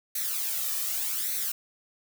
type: noise with flanger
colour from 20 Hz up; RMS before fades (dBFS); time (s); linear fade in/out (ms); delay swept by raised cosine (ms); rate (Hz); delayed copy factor
blue; -30; 0.15-1.52; 5; 0.49 to 1.69; 0.85; +0.7
effects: none